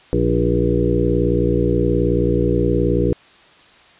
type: harmonic tone with a mistuned harmonic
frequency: 58.8 Hz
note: A#1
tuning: 16 cents sharp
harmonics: 1 / 2 / 3 / 5 / 6 / 7 / 8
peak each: -22 / -22 / -22 / -22 / -22 / -22 / -22 dBFS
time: 0.13-3.13 s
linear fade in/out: 0 ms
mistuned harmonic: 8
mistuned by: +46 cents
effects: white hiss -48 dBFS RMS until 3.99 s + resampled to 8000 Hz